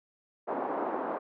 white band-pass noise, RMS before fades -33 dBFS, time 0.47-1.19 s, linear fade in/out 20 ms, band 260 to 1000 Hz, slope 24 dB/octave, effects none

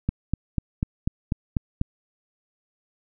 click train, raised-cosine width 5 ms, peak -10 dBFS, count 8, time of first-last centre 0.09-1.814 s, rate 4.06 Hz, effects none

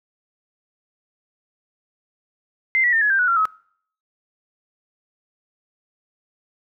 sine tone with pitch steps, 2080 / 1940.7 / 1810.7 / 1689.5 / 1576.3 / 1470.8 / 1372.3 / 1280.4 Hz, C7 / B6 / A6 / G#6 / G6 / F#6 / F6 / D#6, -11 / -31 / +49 / +29 / +9 / -11 / -31 / +49 cents, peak -15 dBFS, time 2.75-3.454 s, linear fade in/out 0 ms, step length 88 ms, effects noise-tail reverb RT60 0.6 s tail -24 dB re dry

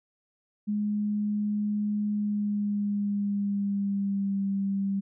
sine tone with pitch glide, 208.4 to 196.7 Hz, G#3 to G3, +6 to +6 cents, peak -25 dBFS, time 0.67-5.01 s, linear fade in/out 20 ms, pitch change -100 cents, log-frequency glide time 2.11-4.43 s, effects none

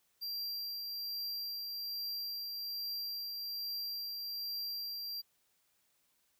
square tone with tremolo, 4738 Hz, D8, 14 cents sharp, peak -37 dBFS, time 0.21-5.22 s, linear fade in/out 20 ms, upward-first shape triangle, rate 1.2 Hz, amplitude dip 30%, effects white hiss -75 dBFS RMS until 6.39 s

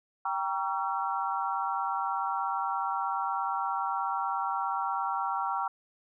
sine chord, G diminished seventh, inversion none, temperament just, 784 / 940.8 / 1128.9 / 1354.7 Hz, G5 / Bb5 / Db6 / Fb6, 0 / +16 / +31 / +47 cents, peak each -33 / -33 / -35 / -34 dBFS, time 0.25-5.68 s, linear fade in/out 5 ms, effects none

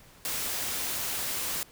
white noise, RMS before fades -32 dBFS, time 0.25-1.63 s, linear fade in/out 0 ms, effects pink hiss -55 dBFS RMS until 1.71 s

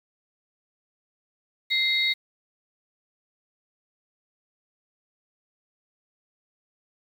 sine tone cluster, 2092 / 3793 / 4354 Hz, C7 / A#7 / C#8, -1 / +29 / -32 cents, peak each -24 / -24 / -30 dBFS, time 1.7-2.14 s, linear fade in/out 20 ms, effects 8-bit

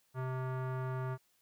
square tone with low-pass filter, 129.4 Hz, C3, 19 cents flat, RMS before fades -37 dBFS, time 0.14-1.18 s, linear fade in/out 50 ms, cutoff 1300 Hz, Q 2, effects white hiss -73 dBFS RMS until 1.41 s

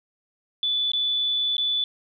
sine tone with dropouts, 3475 Hz, A7, 22 cents flat, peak -21 dBFS, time 0.63-1.84 s, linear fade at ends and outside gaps 1 ms, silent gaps 0.918-0.934 / 1.568-1.581 s, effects none

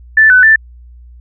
sine tone with pitch steps, 1759 / 1502 / 1768 Hz, A6 / F#6 / A6, -1 / +26 / +8 cents, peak -3 dBFS, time 0.17-0.56 s, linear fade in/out 5 ms, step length 130 ms, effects added 60 Hz sine -34 dBFS peak until 1.2 s

